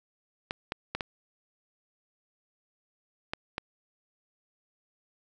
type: clicks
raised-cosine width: 0.3 ms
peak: -15 dBFS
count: 6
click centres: 0.509 / 0.721 / 0.95 / 1.008 / 3.335 / 3.581 s
effects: none